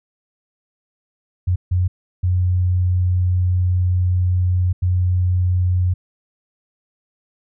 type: tone bursts at uneven times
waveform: sine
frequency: 90.5 Hz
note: F#2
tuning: 38 cents flat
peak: -14 dBFS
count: 4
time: 1.47-1.56 / 1.71-1.88 / 2.23-4.73 / 4.82-5.94 s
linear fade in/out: 10 ms
effects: none